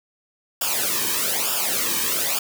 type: noise with flanger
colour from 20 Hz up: white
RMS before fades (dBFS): -23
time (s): 0.61-2.39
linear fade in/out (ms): 5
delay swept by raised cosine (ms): 0.48 to 1.48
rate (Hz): 1.1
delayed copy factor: -0.8
effects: none